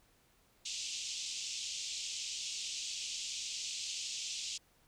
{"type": "band-pass noise", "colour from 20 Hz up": "white", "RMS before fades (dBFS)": -41, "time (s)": [0.65, 4.58], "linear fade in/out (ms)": 10, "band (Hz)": [2600, 7400], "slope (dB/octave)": 48, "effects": ["pink hiss -69 dBFS RMS until 4.87 s"]}